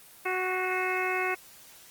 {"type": "harmonic tone with a mistuned harmonic", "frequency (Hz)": 370, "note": "F#4", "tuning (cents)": 0, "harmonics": [1, 2, 3, 4, 5, 6, 7], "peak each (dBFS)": [-32, -34, -35, -35, -37, -33, -35], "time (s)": [0.25, 1.35], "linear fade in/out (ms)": 10, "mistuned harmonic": 6, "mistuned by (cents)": -44, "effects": ["white hiss -52 dBFS RMS until 1.9 s", "Opus 24 kbps"]}